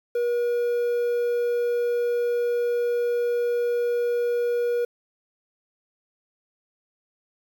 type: tone with quantisation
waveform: triangle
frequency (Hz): 480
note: B4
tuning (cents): -49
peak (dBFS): -19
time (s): 0.15-4.85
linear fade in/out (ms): 5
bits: 8
effects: none